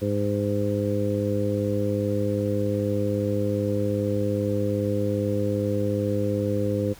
harmonic tone, 102.5 Hz, G#2, 22 cents flat, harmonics 1 / 2 / 3 / 4 / 5, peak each -27 / -29 / -29 / -31 / -27 dBFS, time 0.01-6.94 s, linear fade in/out 20 ms, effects pink hiss -48 dBFS RMS until 6.99 s

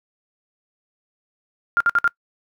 sine tone bursts, 1400 Hz, F6, 4 cents sharp, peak -13 dBFS, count 4, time 1.77-2.077 s, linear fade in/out 0 ms, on 34 ms, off 57 ms, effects noise-tail reverb RT60 0.1 s tail -23 dB re dry

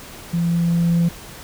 sine tone with level ramp, 170 Hz, F3, 46 cents flat, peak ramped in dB -16 to -11 dBFS, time 0.33-1.09 s, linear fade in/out 10 ms, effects tanh soft clip ceiling -12 dBFS + pink hiss -38 dBFS RMS until 1.43 s

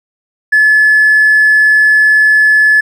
sine tone with hard clipping, 1721 Hz, A6, 39 cents flat, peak -5 dBFS, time 0.52-2.81 s, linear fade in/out 10 ms, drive 1 dB, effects none

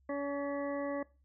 harmonic tone with a mistuned harmonic, 283.3 Hz, C#4, 38 cents sharp, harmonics 1 / 2 / 3 / 4 / 6 / 7, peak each -37 / -36 / -48 / -44 / -50 / -48 dBFS, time 0.09-1.03 s, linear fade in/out 5 ms, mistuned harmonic 7, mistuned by -20 cents, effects noise-tail reverb RT60 0.3 s tail -20 dB re dry + added 67 Hz sine -65 dBFS peak until 1.24 s

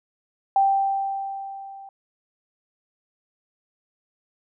sine tone with level ramp, 784 Hz, G5, in tune, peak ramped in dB -14 to -39 dBFS, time 0.56-1.89 s, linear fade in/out 2 ms, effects none

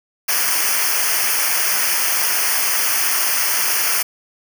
white noise with comb filter, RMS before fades -18 dBFS, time 0.28-4.03 s, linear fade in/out 10 ms, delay 0.26 ms, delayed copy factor -1, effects none

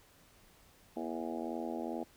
harmonic tone with a mistuned harmonic, 82.41 Hz, E2, in tune, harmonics 3 / 4 / 5 / 6 / 7 / 8 / 9 / 10, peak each -41 / -41 / -46 / -46 / -48 / -45 / -47 / -48 dBFS, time 0.96-2.04 s, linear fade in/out 10 ms, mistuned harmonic 3, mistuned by -48 cents, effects pink hiss -63 dBFS RMS until 2.16 s

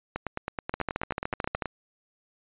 two click trains, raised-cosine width 0.5 ms, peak -15 / -13 dBFS, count 15 / 13, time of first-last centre 0.16-1.657 / 0.74-1.622 s, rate 9.35 / 13.6 Hz, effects resampled to 8000 Hz

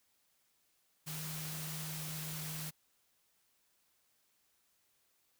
sine tone in noise, 155.56 Hz, D#3, in tune, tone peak -43 dBFS, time 1.06-2.71 s, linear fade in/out 20 ms, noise white, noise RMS -44 dBFS, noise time 1.06-2.71 s, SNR -2 dB, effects white hiss -75 dBFS RMS until 5.39 s

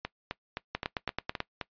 two click trains, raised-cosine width 0.3 ms, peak -14 / -17 dBFS, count 7 / 7, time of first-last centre 0.75-1.404 / 0.05-1.613 s, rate 9.18 / 3.84 Hz, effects noise-tail reverb RT60 0.1 s tail -20 dB re dry + resampled to 11025 Hz

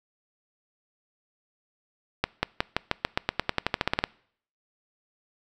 accelerating click train, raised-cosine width 0.3 ms, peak -6 dBFS, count 18, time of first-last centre 2.24-4.039 s, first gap 190 ms, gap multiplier 0.92, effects noise-tail reverb RT60 0.6 s tail -24 dB re dry

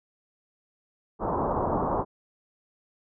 white low-pass noise, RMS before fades -27 dBFS, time 1.19-2.05 s, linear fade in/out 50 ms, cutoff 1100 Hz, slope 48 dB/octave, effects none

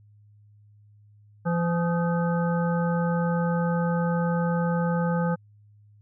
harmonic tone with a mistuned harmonic, 170.5 Hz, F3, 41 cents flat, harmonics 1 / 3 / 5 / 7 / 9, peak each -23 / -29 / -33 / -35 / -37 dBFS, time 1.45-5.36 s, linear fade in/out 20 ms, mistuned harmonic 7, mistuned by +77 cents, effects added 104 Hz sine -52 dBFS peak until 6.01 s

